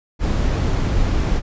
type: noise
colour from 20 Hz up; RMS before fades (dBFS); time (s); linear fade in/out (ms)
brown; -18; 0.19-1.42; 50
effects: resampled to 16000 Hz